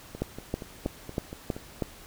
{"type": "two click trains", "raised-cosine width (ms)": 2, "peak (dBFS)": [-14, -24], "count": [6, 7], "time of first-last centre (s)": [[0.22, 1.823], [0.15, 1.565]], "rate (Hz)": [3.12, 4.24], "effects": ["pink hiss -49 dBFS RMS until 2.06 s"]}